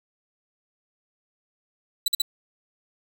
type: tone bursts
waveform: sawtooth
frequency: 3957 Hz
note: B7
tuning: 3 cents sharp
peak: -16 dBFS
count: 3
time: 2.06-2.219 s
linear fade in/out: 5 ms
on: 21 ms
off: 48 ms
effects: none